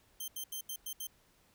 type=tone bursts at uneven times; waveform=5% pulse; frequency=3136 Hz; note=G7; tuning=in tune; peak=-30 dBFS; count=6; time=0.2-0.28 / 0.36-0.44 / 0.52-0.61 / 0.69-0.76 / 0.86-0.93 / 1-1.07 s; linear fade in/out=5 ms; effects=pink hiss -68 dBFS RMS until 1.54 s